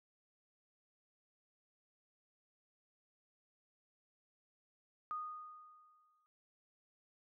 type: tone with exponential decay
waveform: sine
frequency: 1235 Hz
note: D#6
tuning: 13 cents flat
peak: -37 dBFS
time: 5.11-6.26 s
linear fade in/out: 0 ms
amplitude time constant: 250 ms
effects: none